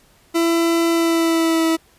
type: tone with pitch glide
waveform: 40% pulse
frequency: 334.4 to 325.4 Hz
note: E4 to E4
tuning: +25 to -22 cents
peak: -14 dBFS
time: 0.34-1.77 s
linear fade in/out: 20 ms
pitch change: -47 cents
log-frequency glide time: 0.91-1.66 s
effects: pink hiss -54 dBFS RMS until 1.98 s + resampled to 32000 Hz